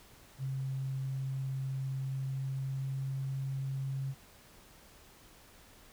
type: tone with pitch glide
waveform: sine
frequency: 133.7 to 135.02 Hz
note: C3 to C#3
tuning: +38 to -45 cents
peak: -33 dBFS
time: 0.38-4.15 s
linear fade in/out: 50 ms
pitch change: +17 cents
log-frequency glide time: 1.89-3.45 s
effects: pink hiss -58 dBFS RMS until 5.92 s